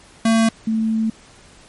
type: tone pair in turn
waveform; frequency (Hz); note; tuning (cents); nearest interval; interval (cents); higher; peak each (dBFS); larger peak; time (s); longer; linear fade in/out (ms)
square / sine; 225.1 / 221.6; A3 / A3; +40 / +13; unison; 27; first; -13 / -16; first; 0.25-0.49 / 0.67-1.1; second; 5
effects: pink hiss -47 dBFS RMS until 1.68 s + MP3 48 kbps